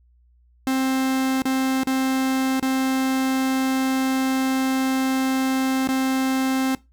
45% pulse tone with dropouts, 263.5 Hz, C4, 12 cents sharp, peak -19 dBFS, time 0.67-6.75 s, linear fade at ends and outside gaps 1 ms, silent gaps 1.42-1.454 / 1.834-1.871 / 2.597-2.626 / 5.874-5.888 s, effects noise-tail reverb RT60 0.2 s tail -19 dB re dry + added 60 Hz sine -54 dBFS peak until 6.92 s

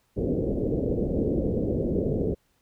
white low-pass noise, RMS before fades -26 dBFS, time 0.16-2.35 s, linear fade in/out 20 ms, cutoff 520 Hz, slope 48 dB/octave, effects pink hiss -69 dBFS RMS until 2.61 s

